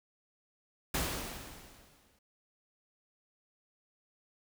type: noise with exponential decay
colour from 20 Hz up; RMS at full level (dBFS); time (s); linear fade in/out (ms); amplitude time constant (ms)
pink; -31; 0.94-2.19; 5; 270
effects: none